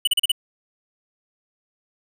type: tone bursts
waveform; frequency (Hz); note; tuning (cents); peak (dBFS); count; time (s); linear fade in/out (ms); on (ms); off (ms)
square; 2961; F#7; +1; -16; 5; 0.05-0.318; 5; 24; 37
effects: none